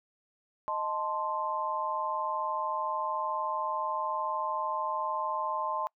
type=chord; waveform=sine; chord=A diminished; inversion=second; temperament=equal; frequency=622.3 / 880 / 1046.5 Hz; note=Eb5 / A5 / C6; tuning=0 / 0 / 0 cents; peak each=-37 / -34 / -32 dBFS; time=0.68-5.87 s; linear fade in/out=0 ms; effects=noise-tail reverb RT60 0.1 s tail -26 dB re dry